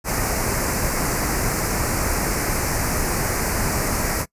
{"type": "band-stop noise", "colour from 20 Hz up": "pink", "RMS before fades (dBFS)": -22, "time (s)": [0.04, 4.26], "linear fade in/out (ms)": 50, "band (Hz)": [2400, 4800], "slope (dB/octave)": 48, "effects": ["noise-tail reverb RT60 0.1 s tail -23 dB re dry", "resampled to 32000 Hz"]}